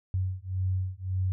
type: beating tone pair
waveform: sine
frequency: 92.5 / 94.3 Hz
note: F#2 / F#2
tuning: 0 / +33 cents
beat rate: 1.8 Hz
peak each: -30 dBFS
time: 0.14-1.32 s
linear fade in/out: 0 ms
effects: none